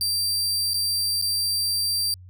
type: tone with dropouts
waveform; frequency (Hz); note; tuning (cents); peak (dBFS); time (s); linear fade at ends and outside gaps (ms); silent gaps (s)
sawtooth; 4699; D8; 0; -19; 0.01-2.14; 1; 0.735-0.742 / 1.215-1.223
effects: added 91 Hz sine -42 dBFS peak until 2.29 s